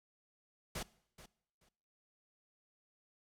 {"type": "noise with echo", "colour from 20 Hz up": "pink", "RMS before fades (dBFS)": -41, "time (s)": [0.75, 0.83], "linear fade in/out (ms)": 5, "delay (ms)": 430, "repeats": 2, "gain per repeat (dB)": -15, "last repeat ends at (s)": 1.69, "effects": ["noise-tail reverb RT60 0.7 s tail -21 dB re dry", "low-pass 12000 Hz 12 dB/octave"]}